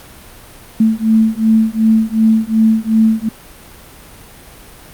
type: beating tone pair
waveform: sine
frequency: 220 / 222.7 Hz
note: A3 / A3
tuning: 0 / +21 cents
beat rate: 2.7 Hz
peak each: -12 dBFS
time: 0.8-3.29 s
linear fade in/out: 5 ms
effects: pink hiss -38 dBFS RMS until 4.93 s + Opus 48 kbps